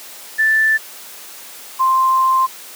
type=tone pair in turn; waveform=sine; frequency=1762 / 1047.7 Hz; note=A6 / C6; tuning=+2 / +2 cents; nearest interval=major sixth; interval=900 cents; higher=first; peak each=-11 dBFS; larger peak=neither; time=0.38-0.78 / 1.79-2.47 s; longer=second; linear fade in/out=20 ms; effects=white hiss -36 dBFS RMS until 2.75 s + high-pass 300 Hz 12 dB/octave